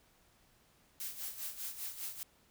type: noise with tremolo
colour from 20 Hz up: blue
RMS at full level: -40 dBFS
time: 1-2.23 s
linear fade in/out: 0 ms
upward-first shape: sine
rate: 5 Hz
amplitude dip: 70%
effects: pink hiss -68 dBFS RMS until 2.5 s